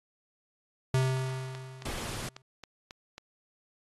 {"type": "tone with exponential decay", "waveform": "square", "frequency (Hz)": 130.81, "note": "C3", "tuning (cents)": 0, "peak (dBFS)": -23, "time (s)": [0.94, 2.42], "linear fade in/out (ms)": 2, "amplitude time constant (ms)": 320}
{"type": "click train", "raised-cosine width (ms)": 0.2, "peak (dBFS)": -26, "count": 7, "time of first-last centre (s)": [1.55, 3.18], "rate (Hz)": 3.68}
{"type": "noise", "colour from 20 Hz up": "pink", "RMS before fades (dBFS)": -37, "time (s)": [1.85, 2.29], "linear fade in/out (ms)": 5}
{"effects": ["AAC 32 kbps"]}